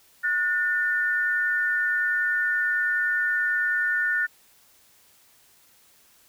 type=tone pair together; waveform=sine; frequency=1456 / 1794.7 Hz; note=F#6 / A6; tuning=-28 / +34 cents; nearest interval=major third; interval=362 cents; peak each=-24 dBFS; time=0.23-4.27 s; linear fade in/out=20 ms; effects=white hiss -58 dBFS RMS until 6.28 s